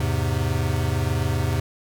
square chord, E augmented, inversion none, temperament equal, 82.41 / 103.83 / 130.81 Hz, E2 / G#2 / B#2, 0 / 0 / 0 cents, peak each -26 dBFS, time 0-1.6 s, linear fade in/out 5 ms, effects none

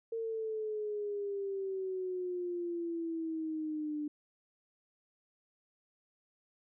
sine exponential sweep, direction down, 457 to 296.1 Hz, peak -34 dBFS, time 0.12-4.08 s, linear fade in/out 5 ms, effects none

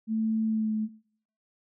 sine tone with pitch glide, 220.8 to 216.5 Hz, A3 to A3, +6 to -28 cents, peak -25 dBFS, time 0.07-0.89 s, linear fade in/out 50 ms, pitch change -34 cents, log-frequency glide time 0.44-0.73 s, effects noise-tail reverb RT60 0.6 s tail -22 dB re dry

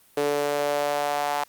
sawtooth tone with high-pass filter sweep, 145.2 Hz, D3, 19 cents flat, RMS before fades -25 dBFS, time 0.17-1.44 s, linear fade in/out 5 ms, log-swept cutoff 430 to 810 Hz, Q 3.7, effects white hiss -57 dBFS RMS until 1.48 s + Opus 32 kbps

